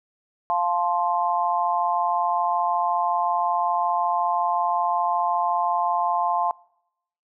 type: chord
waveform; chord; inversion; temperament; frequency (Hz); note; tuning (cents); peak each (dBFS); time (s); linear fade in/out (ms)
sine; F major; none; just; 698.5 / 873.1 / 1047.7; F5 / A5 / C6; 0 / -14 / +2; -24; 0.5-6.51; 0
effects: noise-tail reverb RT60 0.8 s tail -24 dB re dry